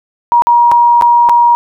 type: tone with dropouts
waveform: sine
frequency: 951 Hz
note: A#5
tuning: 34 cents sharp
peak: -4 dBFS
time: 0.32-1.55 s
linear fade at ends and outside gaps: 0 ms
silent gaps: 0.421-0.47 / 0.715-0.719 / 1.012-1.022 / 1.289-1.295 s
effects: none